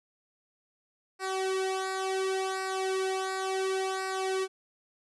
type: tone with flanger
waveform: sawtooth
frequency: 380.4 Hz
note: F#4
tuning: 48 cents sharp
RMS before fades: -31 dBFS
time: 1.19-4.48 s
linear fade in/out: 50 ms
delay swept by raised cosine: 0.3 to 2.3 ms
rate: 0.7 Hz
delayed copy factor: -0.8
effects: resampled to 24000 Hz